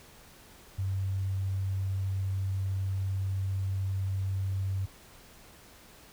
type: tone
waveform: sine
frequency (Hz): 96.2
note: G2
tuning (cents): -32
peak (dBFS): -28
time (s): 0.78-4.86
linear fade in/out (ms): 10
effects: pink hiss -54 dBFS RMS until 6.12 s